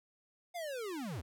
square linear sweep, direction down, 722 to 64.8 Hz, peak -39 dBFS, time 0.54-1.22 s, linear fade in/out 20 ms, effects none

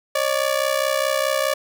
sawtooth ring-modulated tone, 577 Hz, D5, 31 cents flat, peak -12 dBFS, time 0.15-1.54 s, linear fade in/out 5 ms, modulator 32.4 Hz, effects none

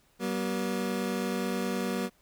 25% pulse tone pair together, 191.12 / 240.6 Hz, G3 / B3, -44 / -45 cents, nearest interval major third, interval 399 cents, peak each -28 dBFS, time 0.19-2.1 s, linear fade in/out 50 ms, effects pink hiss -66 dBFS RMS until 2.21 s

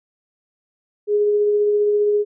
sine tone with tremolo, 415.3 Hz, G#4, in tune, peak -13 dBFS, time 1.07-2.25 s, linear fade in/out 50 ms, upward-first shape triangle, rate 15 Hz, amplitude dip 25%, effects none

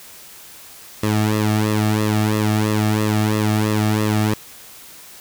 sawtooth tone with flanger, 107 Hz, A2, 48 cents flat, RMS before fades -18 dBFS, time 1.03-4.34 s, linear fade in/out 5 ms, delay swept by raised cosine 1.3 to 2.04 ms, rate 3 Hz, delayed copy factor -0.85, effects white hiss -41 dBFS RMS until 5.2 s

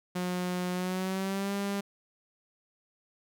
sawtooth tone with pitch glide, 180 to 199.72 Hz, F#3 to G3, -47 to +33 cents, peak -26 dBFS, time 0.15-1.81 s, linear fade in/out 10 ms, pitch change +180 cents, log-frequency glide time 0.72-1.53 s, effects none

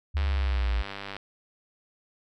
sine linear sweep, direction down, 74.1 to 55.7 Hz, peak -23 dBFS, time 0.14-0.83 s, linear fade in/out 20 ms
click train, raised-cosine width 0.3 ms, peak -20 dBFS, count 100, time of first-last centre 0.17-1.166 s, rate 99.4 Hz
effects none

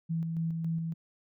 sine tone with tremolo, 164.2 Hz, E3, 6 cents flat, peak -28 dBFS, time 0.09-0.94 s, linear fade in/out 20 ms, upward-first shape square, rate 3.6 Hz, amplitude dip 30%, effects none

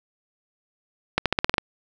accelerating click train, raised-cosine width 0.3 ms, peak -3 dBFS, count 8, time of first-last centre 1.18-1.582 s, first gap 77 ms, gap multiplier 0.9, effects none

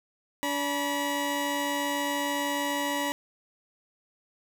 20% pulse tone pair together, 287.1 / 967.7 Hz, D4 / B5, -39 / -36 cents, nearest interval octave + major sixth, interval 2103 cents, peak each -25 dBFS, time 0.43-3.12 s, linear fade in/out 0 ms, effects none

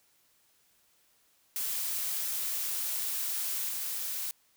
blue noise with level steps, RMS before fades -33 / -35 dBFS, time 1.56-4.31 s, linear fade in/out 0 ms, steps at 3.69 s, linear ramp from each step 2 ms, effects white hiss -68 dBFS RMS until 4.56 s

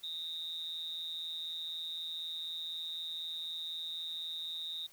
sine tone with amplitude modulation, 3729 Hz, A#7, in tune, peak -34 dBFS, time 0.03-4.87 s, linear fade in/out 10 ms, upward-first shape sine, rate 164 Hz, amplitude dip 85%, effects white hiss -61 dBFS RMS until 4.92 s

